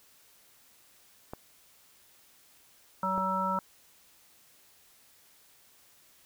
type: clicks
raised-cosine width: 1 ms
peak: -24 dBFS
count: 2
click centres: 1.335 / 3.179 s
type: harmonic tone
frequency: 189.2 Hz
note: F#3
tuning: 39 cents sharp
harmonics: 1 / 3 / 5 / 7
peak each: -35 / -37 / -31 / -31 dBFS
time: 3.03-3.59 s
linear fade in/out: 2 ms
effects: white hiss -61 dBFS RMS until 6.25 s